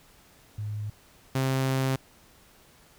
sine / sawtooth tone pair in turn, 105.3 / 132.67 Hz, G#2 / C3, +24 / +24 cents, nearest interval major third, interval 400 cents, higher second, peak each -30 / -20 dBFS, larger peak second, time 0.58-0.9 / 1.35-1.96 s, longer second, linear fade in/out 5 ms, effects pink hiss -57 dBFS RMS until 2.98 s

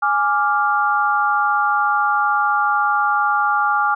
sine chord, D diminished, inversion second, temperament equal, 830.6 / 1174.7 / 1396.9 Hz, Ab5 / D6 / F6, 0 / 0 / 0 cents, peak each -19 dBFS, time 0.02-3.95 s, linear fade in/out 10 ms, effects none

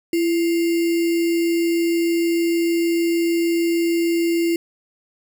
sine tone with sample-and-hold, 336.7 Hz, E4, 37 cents sharp, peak -16 dBFS, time 0.13-4.56 s, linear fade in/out 2 ms, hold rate 2450 Hz, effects none

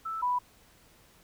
sine tone pair in turn, 1318.5 / 987.8 Hz, E6 / B5, 0 / 0 cents, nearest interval perfect fourth, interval 500 cents, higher first, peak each -32 / -25 dBFS, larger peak second, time 0.05-0.22 / 0.22-0.39 s, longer neither, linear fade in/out 10 ms, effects pink hiss -60 dBFS RMS until 1.23 s

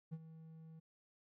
triangle tone with ADSR envelope, 160.8 Hz, E3, 43 cents flat, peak -38 dBFS, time 0.11-0.8 s, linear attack 23 ms, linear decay 45 ms, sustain -13 dB, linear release 12 ms, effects none

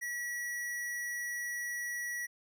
square tone, 1932 Hz, B6, 39 cents flat, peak -36 dBFS, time 0.01-2.27 s, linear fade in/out 20 ms, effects none

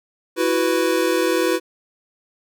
square chord, E suspended second, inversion none, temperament equal, 329.6 / 370 / 493.9 Hz, E4 / F#4 / B4, 0 / 0 / 0 cents, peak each -22 dBFS, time 0.36-1.6 s, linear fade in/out 50 ms, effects none

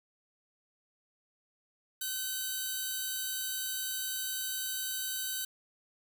5% pulse tone pair together, 1524 / 3840 Hz, G6 / B7, -49 / -49 cents, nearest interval octave + major third, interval 1600 cents, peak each -25 / -29 dBFS, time 2.01-5.45 s, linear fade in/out 5 ms, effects none

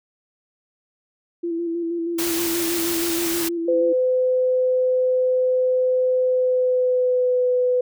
sine tone with vibrato, 337.6 Hz, E4, 41 cents sharp, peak -22 dBFS, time 1.43-3.93 s, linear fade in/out 10 ms, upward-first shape square, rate 6.3 Hz, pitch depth 26 cents each way
white noise, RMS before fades -26 dBFS, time 2.18-3.49 s, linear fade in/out 10 ms
sine tone with pitch glide, 509 to 499.4 Hz, C5 to B4, -48 to +19 cents, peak -16 dBFS, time 3.68-7.81 s, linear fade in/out 5 ms, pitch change -33 cents, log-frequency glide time 6.23-7.46 s
effects none

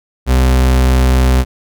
40% pulse tone, 64 Hz, C2, 38 cents flat, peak -7 dBFS, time 0.26-1.45 s, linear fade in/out 50 ms, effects none

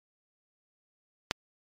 click, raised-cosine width 0.2 ms, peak -8 dBFS, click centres 1.311 s, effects MP3 64 kbps

